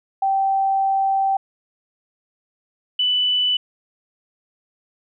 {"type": "tone pair in turn", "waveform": "sine", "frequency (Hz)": [778, 2984], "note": ["G5", "F#7"], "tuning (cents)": [-13, 14], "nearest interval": "octave + major seventh", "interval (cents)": 2327, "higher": "second", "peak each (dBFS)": -16, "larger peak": "neither", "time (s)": [[0.22, 1.37], [2.99, 3.57]], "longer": "first", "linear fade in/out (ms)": 5, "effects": []}